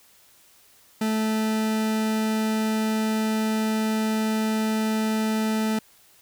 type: tone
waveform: 40% pulse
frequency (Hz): 218.6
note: A3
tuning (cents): -11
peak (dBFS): -21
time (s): 1.01-5.79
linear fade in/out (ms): 5
effects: white hiss -56 dBFS RMS until 6.21 s